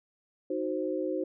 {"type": "chord", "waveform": "sine", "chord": "C diminished", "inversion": "first", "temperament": "equal with one note detuned", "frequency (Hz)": [311.1, 370, 524.8], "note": ["Eb4", "Gb4", "C5"], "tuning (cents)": [0, 0, 5], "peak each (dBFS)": -33, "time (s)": [0.5, 1.24], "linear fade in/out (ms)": 5, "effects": []}